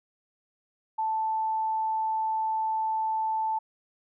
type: tone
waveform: sine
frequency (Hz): 880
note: A5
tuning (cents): 0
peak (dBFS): -25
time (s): 0.98-3.59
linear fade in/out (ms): 10
effects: none

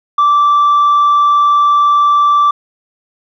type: tone with tanh clipping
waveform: triangle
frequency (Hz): 1167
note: D6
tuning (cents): -11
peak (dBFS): -7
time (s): 0.18-2.51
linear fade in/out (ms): 5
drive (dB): 6
effects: none

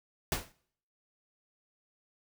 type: noise with exponential decay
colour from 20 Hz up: pink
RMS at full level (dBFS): -27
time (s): 0.32-0.52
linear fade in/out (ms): 1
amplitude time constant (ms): 42
effects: noise-tail reverb RT60 0.6 s tail -22 dB re dry

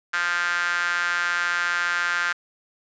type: tone with high-pass filter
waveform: sawtooth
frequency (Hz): 174.61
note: F3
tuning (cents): 0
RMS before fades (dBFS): -24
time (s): 0.13-2.33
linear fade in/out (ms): 10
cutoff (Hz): 1500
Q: 6
effects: resampled to 16000 Hz + 8-bit

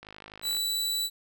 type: click train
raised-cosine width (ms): 0.3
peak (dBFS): -28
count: 29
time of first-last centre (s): 0.03-0.568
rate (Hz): 52
type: tone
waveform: sawtooth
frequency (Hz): 3951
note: B7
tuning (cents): 0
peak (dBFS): -24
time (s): 0.42-1.1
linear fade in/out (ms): 50
effects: none

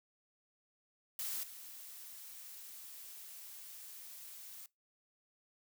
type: noise with level steps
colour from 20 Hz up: blue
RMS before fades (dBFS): -40 / -51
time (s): 1.19-4.66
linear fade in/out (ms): 2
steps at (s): 1.43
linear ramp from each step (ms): 5
effects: noise-tail reverb RT60 0.2 s tail -23 dB re dry

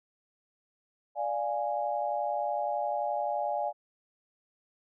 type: chord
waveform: sine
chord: D diminished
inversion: none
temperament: equal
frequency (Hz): 587.3 / 698.5 / 830.6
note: D5 / F5 / Ab5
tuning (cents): 0 / 0 / 0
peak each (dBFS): -33 / -33 / -32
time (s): 1.15-3.73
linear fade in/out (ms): 50
effects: none

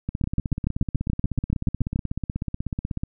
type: two click trains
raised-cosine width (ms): 5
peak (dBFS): -14 / -10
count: 49 / 13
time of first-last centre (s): 0.09-3.035 / 0.24-1.959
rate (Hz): 16.3 / 6.98
effects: none

